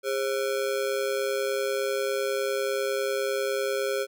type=ring-modulated tone; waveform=square; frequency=471.7 Hz; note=A#4; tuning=20 cents sharp; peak=-23 dBFS; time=0.03-4.07 s; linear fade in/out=50 ms; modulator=65 Hz; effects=none